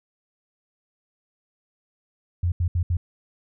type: tone bursts at uneven times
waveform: sine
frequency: 87.5 Hz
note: F2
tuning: 4 cents sharp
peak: -19 dBFS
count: 4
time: 2.43-2.52 / 2.6-2.68 / 2.75-2.83 / 2.9-2.97 s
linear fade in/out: 5 ms
effects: none